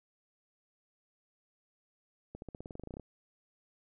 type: accelerating click train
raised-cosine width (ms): 2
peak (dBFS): -30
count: 15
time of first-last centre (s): 2.35-2.997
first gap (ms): 71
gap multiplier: 0.93
effects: none

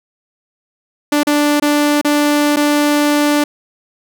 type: tone with dropouts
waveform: sawtooth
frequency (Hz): 293.7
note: D4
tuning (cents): 0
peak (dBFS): -7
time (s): 1.12-3.44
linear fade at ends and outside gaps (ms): 5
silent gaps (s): 1.233-1.269 / 1.599-1.622 / 2.014-2.047 / 2.562-2.568
effects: none

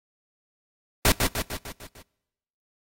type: noise with echo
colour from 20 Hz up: pink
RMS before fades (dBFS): -18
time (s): 1.05-1.12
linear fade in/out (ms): 2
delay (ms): 150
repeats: 6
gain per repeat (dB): -5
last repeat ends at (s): 2.02
effects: noise-tail reverb RT60 1.0 s tail -25 dB re dry + AAC 48 kbps

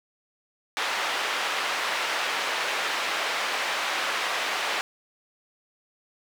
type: band-pass noise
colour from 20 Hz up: white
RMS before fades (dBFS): -28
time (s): 0.77-4.81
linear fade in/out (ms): 0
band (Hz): 570 to 2600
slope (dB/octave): 12
effects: none

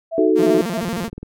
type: tone with tremolo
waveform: sine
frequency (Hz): 659.3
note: E5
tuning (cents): 0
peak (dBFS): -20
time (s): 0.11-0.81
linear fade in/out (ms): 20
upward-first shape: sine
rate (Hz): 3.1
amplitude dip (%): 100
type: chord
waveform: sine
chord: D# diminished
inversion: none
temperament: equal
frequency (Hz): 311.1 / 370 / 440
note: D#4 / F#4 / A4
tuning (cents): 0 / 0 / 0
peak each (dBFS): -17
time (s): 0.18-0.61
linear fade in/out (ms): 2
type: tone with vibrato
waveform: sawtooth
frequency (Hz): 200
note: G3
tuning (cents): +35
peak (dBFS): -18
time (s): 0.35-1.1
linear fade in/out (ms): 50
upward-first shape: square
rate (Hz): 13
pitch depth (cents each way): 240
type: click train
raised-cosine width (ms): 3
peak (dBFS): -20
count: 9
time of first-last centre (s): 0.83-1.23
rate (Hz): 20
effects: none

